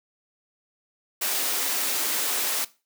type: high-pass noise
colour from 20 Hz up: white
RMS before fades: -26 dBFS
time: 1.21-2.65 s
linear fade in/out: 10 ms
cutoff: 230 Hz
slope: 96 dB/octave
effects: noise-tail reverb RT60 0.3 s tail -19 dB re dry